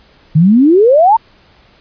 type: exponential sweep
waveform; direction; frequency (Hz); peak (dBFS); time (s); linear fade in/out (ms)
sine; up; 147.1 to 942; -4; 0.35-1.17; 10
effects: pink hiss -47 dBFS RMS until 1.8 s + resampled to 11025 Hz